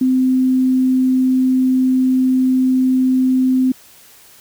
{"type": "tone", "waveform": "sine", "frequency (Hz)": 258.1, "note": "C4", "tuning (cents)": -23, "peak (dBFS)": -11, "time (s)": [0.01, 3.72], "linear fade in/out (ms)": 5, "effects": ["white hiss -45 dBFS RMS until 4.4 s"]}